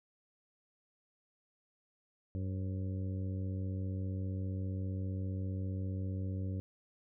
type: harmonic tone with a mistuned harmonic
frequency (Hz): 95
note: F#2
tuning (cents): +46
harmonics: 1 / 2 / 3 / 4 / 5 / 6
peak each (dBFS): -35 / -43 / -46 / -54 / -53 / -55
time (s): 2.35-6.6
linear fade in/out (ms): 0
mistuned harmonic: 6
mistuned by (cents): -62
effects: none